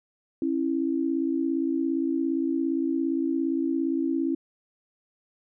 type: tone pair together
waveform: sine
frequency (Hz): 272.2 / 329.6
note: C#4 / E4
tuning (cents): -31 / 0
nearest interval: minor third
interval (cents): 331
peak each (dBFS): -26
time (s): 0.42-4.35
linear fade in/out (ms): 2
effects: none